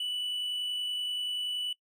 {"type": "tone with amplitude modulation", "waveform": "triangle", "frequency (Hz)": 2966, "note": "F#7", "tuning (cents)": 4, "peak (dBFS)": -28, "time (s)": [0, 1.73], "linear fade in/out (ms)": 5, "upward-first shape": "sine", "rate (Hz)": 50.5, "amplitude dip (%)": 25, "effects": ["noise-tail reverb RT60 0.1 s tail -22 dB re dry"]}